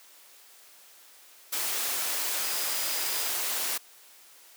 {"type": "tone in noise", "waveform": "sine", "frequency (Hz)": 4947, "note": "D#8", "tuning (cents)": -11, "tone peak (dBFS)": -39, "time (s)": [2.42, 3.3], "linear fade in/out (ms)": 10, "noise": "white", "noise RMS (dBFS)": -30, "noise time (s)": [1.52, 3.78], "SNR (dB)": -12, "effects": ["white hiss -54 dBFS RMS until 4.56 s", "high-pass 400 Hz 12 dB/octave"]}